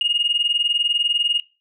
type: tone pair together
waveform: sine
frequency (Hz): 2848 / 2868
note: F7 / F7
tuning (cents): +33 / +45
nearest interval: unison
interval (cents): 12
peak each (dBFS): -19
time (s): 0.01-1.4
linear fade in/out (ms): 2
effects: noise-tail reverb RT60 0.3 s tail -20 dB re dry + tanh soft clip ceiling -11 dBFS